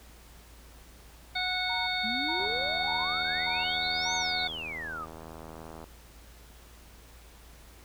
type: harmonic tone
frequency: 735 Hz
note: F#5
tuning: 12 cents flat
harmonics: 1 / 2 / 3 / 5 / 6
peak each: -35 / -36 / -33 / -33 / -37 dBFS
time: 1.35-4.48 s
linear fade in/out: 10 ms
type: tone bursts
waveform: sine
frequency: 932.3 Hz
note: A#5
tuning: in tune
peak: -35 dBFS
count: 5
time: 1.69-4.23 s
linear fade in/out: 10 ms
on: 180 ms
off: 410 ms
type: exponential two-way sweep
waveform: sine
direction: up then down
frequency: 205.9 to 6530 to 1170 Hz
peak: -35 dBFS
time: 2.03-5.06 s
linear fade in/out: 20 ms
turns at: 4.15 s
type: click train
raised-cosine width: 1 ms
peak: -30 dBFS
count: 278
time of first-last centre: 2.4-5.841 s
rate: 80.5 Hz
effects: added 57 Hz sine -52 dBFS peak until 7.84 s + pink hiss -55 dBFS RMS until 7.84 s